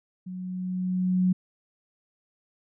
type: tone with level ramp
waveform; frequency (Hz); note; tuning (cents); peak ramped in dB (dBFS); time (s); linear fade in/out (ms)
sine; 183.5; F#3; -14; -34 to -18; 0.26-1.33; 10
effects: none